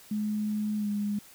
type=tone with pitch glide; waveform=sine; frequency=211.4 to 205.9 Hz; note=G#3 to G#3; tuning=+31 to -15 cents; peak=-27 dBFS; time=0.11-1.19 s; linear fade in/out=5 ms; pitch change=-46 cents; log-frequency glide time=0.77-0.88 s; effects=white hiss -53 dBFS RMS until 1.34 s